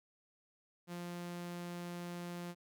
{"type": "tone", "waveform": "sawtooth", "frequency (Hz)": 174.61, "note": "F3", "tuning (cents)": 0, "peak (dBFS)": -38, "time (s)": [0.87, 2.55], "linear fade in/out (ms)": 50, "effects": []}